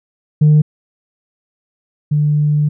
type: tone pair in turn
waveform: sine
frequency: 151.3 / 148.87 Hz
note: D#3 / D3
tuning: -48 / +24 cents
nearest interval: unison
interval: 28 cents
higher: first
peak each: -4 / -10 dBFS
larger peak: first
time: 0.41-0.62 / 2.11-2.69 s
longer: second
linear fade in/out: 10 ms
effects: tanh soft clip ceiling -4 dBFS